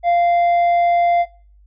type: tone with tanh clipping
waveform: sine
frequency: 694 Hz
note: F5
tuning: 11 cents flat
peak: -13 dBFS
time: 0.03-1.26 s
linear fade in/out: 50 ms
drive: 5 dB
effects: noise-tail reverb RT60 0.4 s tail -21 dB re dry + added 50 Hz sine -46 dBFS peak until 1.66 s